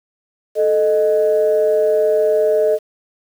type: tone pair together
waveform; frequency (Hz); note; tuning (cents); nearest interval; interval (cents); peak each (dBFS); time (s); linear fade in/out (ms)
sine; 437 / 618; A4 / D#5; -12 / -12; tritone; 600; -14; 0.55-2.79; 50
effects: tanh soft clip ceiling -5 dBFS + 7-bit